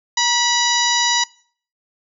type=harmonic tone with a mistuned harmonic; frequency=977 Hz; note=B5; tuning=19 cents flat; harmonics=1 / 2 / 3 / 4 / 5 / 6 / 7; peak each=-20 / -22 / -26 / -20 / -24 / -23 / -25 dBFS; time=0.17-1.24 s; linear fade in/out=5 ms; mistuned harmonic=1; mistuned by=-48 cents; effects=noise-tail reverb RT60 0.5 s tail -22 dB re dry